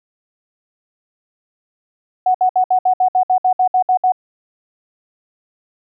sine tone bursts, 740 Hz, F#5, in tune, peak -10 dBFS, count 13, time 2.26-4.121 s, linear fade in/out 5 ms, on 85 ms, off 63 ms, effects none

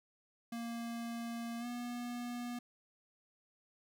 square tone with pitch glide, 233.1 to 242 Hz, A#3 to B3, 0 to -35 cents, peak -40 dBFS, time 0.52-2.59 s, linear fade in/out 5 ms, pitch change +65 cents, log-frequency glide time 1.59-1.66 s, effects none

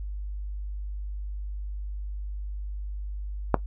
click, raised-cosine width 1 ms, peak -4 dBFS, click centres 3.543 s, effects noise-tail reverb RT60 0.1 s tail -17 dB re dry + added 50 Hz sine -31 dBFS peak until 3.66 s

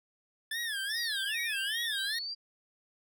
25% pulse tone with vibrato, 1724 Hz, A6, 36 cents flat, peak -29 dBFS, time 0.51-2.19 s, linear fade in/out 5 ms, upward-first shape sine, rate 2.5 Hz, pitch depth 170 cents each way
sine linear two-way sweep, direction down then up, 5588 to 2217 to 4797 Hz, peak -35 dBFS, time 0.89-2.35 s, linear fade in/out 20 ms, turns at 1.4 s
effects none

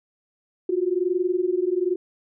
sine tone pair together, 351.2 / 372.3 Hz, F4 / F#4, +10 / +11 cents, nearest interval minor second, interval 101 cents, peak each -23 / -23 dBFS, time 0.69-1.96 s, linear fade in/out 5 ms, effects none

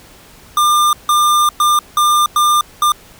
square tone bursts at uneven times, 1199 Hz, D6, 36 cents sharp, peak -10 dBFS, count 6, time 0.57-0.93 / 1.09-1.49 / 1.6-1.79 / 1.97-2.26 / 2.36-2.61 / 2.82-2.92 s, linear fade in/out 2 ms, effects pink hiss -42 dBFS RMS until 3.19 s

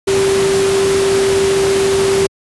sine tone in noise, 390 Hz, G4, 9 cents flat, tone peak -11 dBFS, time 0.07-2.27 s, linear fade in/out 10 ms, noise pink, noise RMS -19 dBFS, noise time 0.07-2.27 s, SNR +5 dB, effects high-pass 100 Hz 12 dB/octave + resampled to 24000 Hz

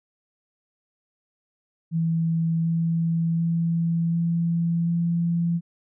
sine tone with pitch steps, 164.4 / 165.73 / 167.08 / 168.44 / 169.8 Hz, E3 / E3 / E3 / E3 / F3, -4 / +10 / +24 / +38 / -48 cents, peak -20 dBFS, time 1.91-5.61 s, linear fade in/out 50 ms, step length 740 ms, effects none

